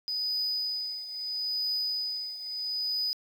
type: tone with tremolo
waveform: sine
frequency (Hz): 4978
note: D#8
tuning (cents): 0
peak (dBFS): -24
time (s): 0.08-3.13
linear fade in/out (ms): 0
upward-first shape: triangle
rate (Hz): 0.76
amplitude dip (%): 80
effects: tanh soft clip ceiling -26 dBFS + 9-bit